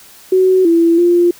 sine tone with pitch steps, 373.7 / 334.8 / 348.4 Hz, F#4 / E4 / F4, +17 / +27 / -4 cents, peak -7 dBFS, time 0.32-1.31 s, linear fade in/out 5 ms, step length 330 ms, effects white hiss -41 dBFS RMS until 1.39 s

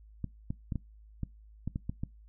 clicks, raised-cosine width 5 ms, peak -21 dBFS, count 9, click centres 0.243 / 0.505 / 0.722 / 0.757 / 1.233 / 1.676 / 1.759 / 1.895 / 2.035 s, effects noise-tail reverb RT60 0.2 s tail -22 dB re dry + added 53 Hz sine -52 dBFS peak until 2.28 s

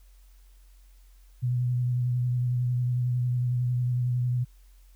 sine tone with vibrato, 123.6 Hz, B2, 2 cents sharp, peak -23 dBFS, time 1.42-4.45 s, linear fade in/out 20 ms, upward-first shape triangle, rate 11 Hz, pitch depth 28 cents each way, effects added 45 Hz sine -51 dBFS peak until 4.95 s + white hiss -66 dBFS RMS until 4.95 s

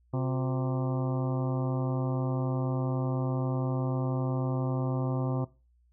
harmonic tone with a mistuned harmonic, 130.3 Hz, C3, 7 cents flat, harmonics 1 / 2 / 3 / 4 / 5 / 6 / 7 / 8 / 9, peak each -28 / -34 / -38 / -40 / -42 / -44 / -45 / -46 / -47 dBFS, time 0.13-5.45 s, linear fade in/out 10 ms, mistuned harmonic 3, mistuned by -110 cents, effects noise-tail reverb RT60 0.3 s tail -20 dB re dry + added 60 Hz sine -62 dBFS peak until 5.92 s

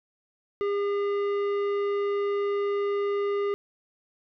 sine tone with tanh clipping, 404.6 Hz, G#4, 45 cents flat, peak -26 dBFS, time 0.61-3.54 s, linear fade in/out 0 ms, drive 12 dB, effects none

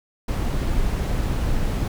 brown noise, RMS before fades -22 dBFS, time 0.28-1.88 s, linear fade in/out 5 ms, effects none

